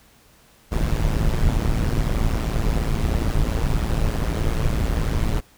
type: noise with amplitude modulation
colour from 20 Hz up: brown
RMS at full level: -17 dBFS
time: 0.71-5.41 s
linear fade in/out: 20 ms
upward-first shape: sine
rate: 112 Hz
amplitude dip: 80%
effects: pink hiss -54 dBFS RMS until 5.57 s